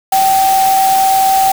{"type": "tone in noise", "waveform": "sine", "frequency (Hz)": 771, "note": "G5", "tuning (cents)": -29, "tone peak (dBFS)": -8, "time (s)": [0.12, 1.52], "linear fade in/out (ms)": 5, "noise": "white", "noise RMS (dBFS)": -20, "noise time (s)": [0.12, 1.52], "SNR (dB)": 9, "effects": []}